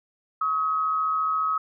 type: tone pair together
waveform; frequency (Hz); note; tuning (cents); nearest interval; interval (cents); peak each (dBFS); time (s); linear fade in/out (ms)
sine; 1118 / 1272.4; C#6 / D#6; +14 / +38; major second; 224; -32 / -22; 0.41-1.58; 5
effects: none